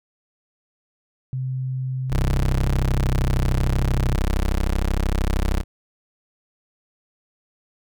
sine tone with pitch glide, 130 to 125.79 Hz, C3 to B2, -11 to +32 cents, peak -23 dBFS, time 1.33-4.16 s, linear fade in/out 0 ms, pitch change -57 cents, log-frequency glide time 2.29-3.94 s
25% pulse tone, 33.02 Hz, C1, 17 cents sharp, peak -15 dBFS, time 2.09-5.64 s, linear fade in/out 50 ms
effects none

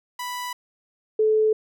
sawtooth / sine tone pair in turn, 987.8 / 433.5 Hz, B5 / A4, 0 / -26 cents, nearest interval octave + major second, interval 1426 cents, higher first, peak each -25 / -16 dBFS, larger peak second, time 0.19-0.53 / 1.19-1.53 s, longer neither, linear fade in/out 5 ms, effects none

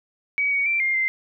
sine tone with pitch steps, 2268 / 2244 / 2348 / 2117 / 2082 Hz, C#7 / C#7 / D7 / C7 / C7, +39 / +21 / -1 / +20 / -9 cents, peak -19 dBFS, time 0.38-1.08 s, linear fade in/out 0 ms, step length 140 ms, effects none

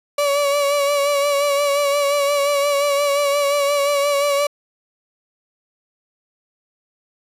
35% pulse tone with vibrato, 570 Hz, C#5, 48 cents sharp, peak -14 dBFS, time 0.18-4.47 s, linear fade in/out 5 ms, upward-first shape sine, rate 5.7 Hz, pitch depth 37 cents each way, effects resampled to 32000 Hz

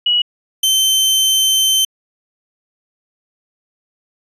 sine / sawtooth tone pair in turn, 2920 / 3094 Hz, F#7 / G7, -24 / -23 cents, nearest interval minor second, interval 101 cents, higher second, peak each -11 / -8 dBFS, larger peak second, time 0.06-0.22 / 0.63-1.85 s, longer second, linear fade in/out 5 ms, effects resampled to 32000 Hz

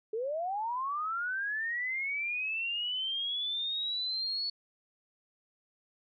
sine linear sweep, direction up, 420.4 to 4435 Hz, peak -31 dBFS, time 0.13-4.5 s, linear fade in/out 5 ms, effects none

